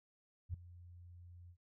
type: tone with ADSR envelope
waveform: sine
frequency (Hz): 87.7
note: F2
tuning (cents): +8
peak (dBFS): -35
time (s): 0.49-1.57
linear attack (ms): 49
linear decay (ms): 6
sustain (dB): -18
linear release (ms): 76
effects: none